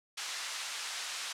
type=band-pass noise; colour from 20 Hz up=white; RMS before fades=-39 dBFS; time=0.17-1.33 s; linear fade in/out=10 ms; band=1000 to 6500 Hz; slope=12 dB/octave; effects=low-pass 10000 Hz 12 dB/octave